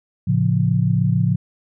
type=chord; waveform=sine; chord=A augmented; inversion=none; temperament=equal with one note detuned; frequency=111.86 / 138.59 / 174.61 Hz; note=A2 / C#3 / E#3; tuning=+29 / 0 / 0 cents; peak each=-19 dBFS; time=0.27-1.36 s; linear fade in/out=10 ms; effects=none